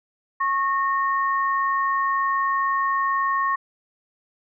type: tone pair together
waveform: sine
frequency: 1095.3 / 1842 Hz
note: C#6 / A#6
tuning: -21 / -21 cents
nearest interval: major sixth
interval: 900 cents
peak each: -20 / -27 dBFS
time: 0.4-3.56 s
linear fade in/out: 10 ms
effects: none